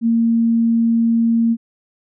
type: tone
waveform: sine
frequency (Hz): 230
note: A#3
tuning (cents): -23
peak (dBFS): -12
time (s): 0.01-1.57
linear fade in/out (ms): 50
effects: none